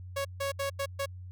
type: tone bursts at uneven times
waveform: sawtooth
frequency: 554 Hz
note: C#5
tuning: 1 cent flat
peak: -26 dBFS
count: 5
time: 0.16-0.25 / 0.4-0.52 / 0.59-0.7 / 0.79-0.86 / 0.99-1.06 s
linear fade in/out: 10 ms
effects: added 91 Hz sine -41 dBFS peak until 1.31 s